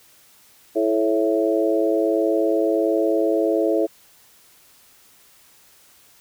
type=harmonic tone with a mistuned harmonic; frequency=110 Hz; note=A2; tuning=in tune; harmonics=3 / 4 / 5 / 6; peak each=-21 / -22 / -23 / -24 dBFS; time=0.75-3.87 s; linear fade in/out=20 ms; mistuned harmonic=4; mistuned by=-34 cents; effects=white hiss -53 dBFS RMS until 6.2 s